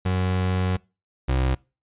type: tone pair in turn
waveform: 30% pulse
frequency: 92.3 / 65.27 Hz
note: F#2 / C2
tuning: -4 / -4 cents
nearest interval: tritone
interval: 600 cents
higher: first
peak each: -18 / -17 dBFS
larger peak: second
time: 0.05-0.77 / 1.28-1.55 s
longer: first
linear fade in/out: 10 ms
effects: noise-tail reverb RT60 0.3 s tail -24 dB re dry + resampled to 8000 Hz